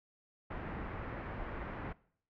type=low-pass noise; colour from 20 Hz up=pink; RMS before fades=-42 dBFS; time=0.5-1.93 s; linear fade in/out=10 ms; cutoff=2000 Hz; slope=24 dB/octave; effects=noise-tail reverb RT60 0.6 s tail -21 dB re dry